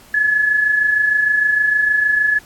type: tone pair together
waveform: sine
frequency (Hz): 1683 / 1709.5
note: G#6 / G#6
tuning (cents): +23 / +50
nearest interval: unison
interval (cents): 27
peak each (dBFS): -22 / -13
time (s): 0.14-2.39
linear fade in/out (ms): 5
effects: pink hiss -45 dBFS RMS until 2.45 s + AAC 64 kbps